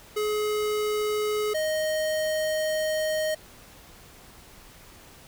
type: tone pair in turn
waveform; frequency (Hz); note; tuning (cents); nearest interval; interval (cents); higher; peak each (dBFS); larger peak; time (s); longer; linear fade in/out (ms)
square; 423.1 / 622.7; G#4 / D#5; +32 / +1; perfect fifth; 669; second; -25; neither; 0.16-1.54 / 1.54-3.35; second; 10
effects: pink hiss -50 dBFS RMS until 5.27 s